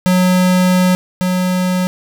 square tone pair in turn, 182.8 / 182.8 Hz, F#3 / F#3, -21 / -21 cents, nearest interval unison, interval 0 cents, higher neither, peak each -10 / -14 dBFS, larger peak first, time 0.06-0.95 / 1.21-1.87 s, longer first, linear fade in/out 0 ms, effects 7-bit

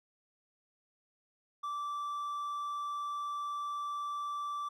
triangle tone, 1166 Hz, D6, 13 cents flat, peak -33 dBFS, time 1.63-4.69 s, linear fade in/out 10 ms, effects none

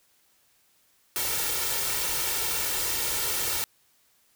white noise with comb filter, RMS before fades -28 dBFS, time 1.16-3.64 s, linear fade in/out 0 ms, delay 2.2 ms, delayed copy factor +0.6, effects white hiss -65 dBFS RMS until 4.35 s

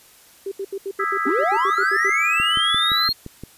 sine tone bursts, 392 Hz, G4, in tune, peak -24 dBFS, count 13, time 0.46-2.1 s, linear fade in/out 5 ms, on 56 ms, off 76 ms
sine chord, E major seventh, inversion third, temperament just, 1236.1 / 1318.5 / 1648.1 / 1977.8 Hz, D#6 / E6 / G#6 / B6, -12 / 0 / -14 / +2 cents, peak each -27 / -23 / -28 / -28 dBFS, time 0.99-3.09 s, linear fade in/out 10 ms
triangle linear sweep, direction up, 239.5 to 4293 Hz, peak -17 dBFS, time 1.26-3.13 s, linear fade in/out 10 ms
click train, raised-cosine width 3 ms, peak -20 dBFS, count 7, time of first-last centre 2.4-3.436 s, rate 5.79 Hz
effects white hiss -50 dBFS RMS until 3.57 s + resampled to 32000 Hz

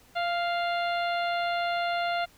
harmonic tone with a mistuned harmonic, 698.5 Hz, F5, in tune, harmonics 1 / 2 / 3 / 4 / 5 / 6, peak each -27 / -33 / -37 / -39 / -41 / -43 dBFS, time 0.15-2.26 s, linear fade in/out 20 ms, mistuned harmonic 1, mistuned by -17 cents, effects pink hiss -58 dBFS RMS until 2.37 s

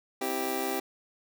25% pulse chord, C major, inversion none, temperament just, 261.6 / 327 / 392.4 Hz, C4 / E4 / G4, 0 / -14 / +2 cents, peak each -32 / -33 / -29 dBFS, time 0.21-0.8 s, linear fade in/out 5 ms
violet noise, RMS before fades -39 dBFS, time 0.22-0.8 s, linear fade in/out 20 ms
effects none

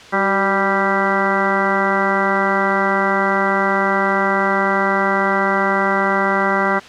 harmonic tone with a mistuned harmonic, 196.4 Hz, G3, 4 cents sharp, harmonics 1 / 2 / 3 / 4 / 5 / 6 / 7 / 8 / 10, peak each -23 / -23 / -23 / -23 / -23 / -23 / -23 / -23 / -23 dBFS, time 0.12-6.8 s, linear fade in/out 20 ms, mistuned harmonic 2, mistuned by -45 cents, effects white hiss -38 dBFS RMS until 6.88 s + low-pass 4000 Hz 12 dB/octave

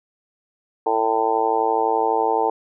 harmonic tone, 111.9 Hz, A2, 30 cents sharp, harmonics 3 / 4 / 5 / 6 / 7 / 8 / 9, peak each -29 / -22 / -30 / -30 / -22 / -22 / -32 dBFS, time 0.86-2.5 s, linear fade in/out 5 ms, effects none

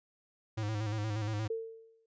square tone with vibrato, 106.9 Hz, A2, 49 cents flat, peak -33 dBFS, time 0.57-1.48 s, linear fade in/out 10 ms, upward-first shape square, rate 8.5 Hz, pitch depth 50 cents each way
sine tone with exponential decay, 450.3 Hz, A4, 40 cents sharp, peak -30 dBFS, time 1.5-2.06 s, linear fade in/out 5 ms, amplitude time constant 120 ms
effects resampled to 16000 Hz

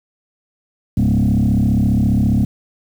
sine tone with frequency modulation, 158.3 Hz, D#3, 30 cents sharp, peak -10 dBFS, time 0.97-2.45 s, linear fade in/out 5 ms, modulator 34.8 Hz, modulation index 2.7, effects tanh soft clip ceiling -9 dBFS + 7-bit

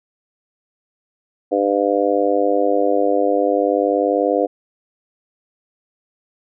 harmonic tone, 100.4 Hz, G2, 42 cents sharp, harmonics 3 / 4 / 5 / 6 / 7, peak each -21 / -22 / -18 / -22 / -22 dBFS, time 1.51-4.47 s, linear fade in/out 20 ms, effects none

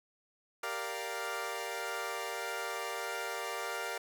15% pulse chord, G minor seventh, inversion none, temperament equal, 392 / 466.2 / 587.3 / 698.5 Hz, G4 / Bb4 / D5 / F5, 0 / 0 / 0 / 0 cents, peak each -37 / -34 / -36 / -35 dBFS, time 0.63-3.98 s, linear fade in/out 5 ms, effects none

